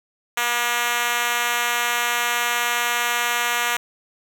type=tone with high-pass filter; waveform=5% pulse; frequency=239.7 Hz; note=A#3; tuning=48 cents sharp; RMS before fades=-22 dBFS; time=0.37-3.77 s; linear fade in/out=5 ms; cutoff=780 Hz; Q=0.71; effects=none